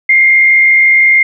sine tone with frequency modulation, 2115 Hz, C7, 18 cents sharp, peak -4 dBFS, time 0.09-1.23 s, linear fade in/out 5 ms, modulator 65.8 Hz, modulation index 0.57, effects none

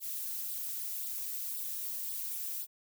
violet noise with flanger, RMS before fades -38 dBFS, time 0-2.67 s, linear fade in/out 50 ms, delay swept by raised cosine 0.22 to 6.22 ms, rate 1.9 Hz, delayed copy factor +0.75, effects none

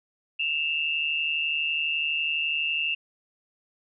sine tone pair together, 2645 / 2797 Hz, E7 / F7, +5 / +2 cents, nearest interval minor second, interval 97 cents, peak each -27 dBFS, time 0.39-2.95 s, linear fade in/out 10 ms, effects none

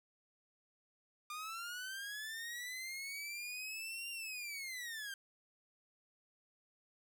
sawtooth linear two-way sweep, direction up then down, 1202 to 2794 to 1567 Hz, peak -39 dBFS, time 1.3-5.14 s, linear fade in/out 2 ms, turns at 4.1 s, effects none

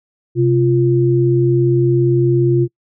sine tone pair together, 130 / 347.4 Hz, C3 / F4, -11 / -9 cents, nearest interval octave + perfect fourth, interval 1702 cents, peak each -13 dBFS, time 0.35-2.68 s, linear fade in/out 50 ms, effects noise-tail reverb RT60 0.1 s tail -26 dB re dry

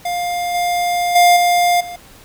square tone with level steps, 704 Hz, F5, 14 cents sharp, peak -19 / -16 / -8 / -12 / -28 dBFS, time 0.05-1.96 s, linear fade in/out 5 ms, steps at 0.54 / 1.15 / 1.36 / 1.8 s, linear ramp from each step 10 ms, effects pink hiss -43 dBFS RMS until 2.24 s

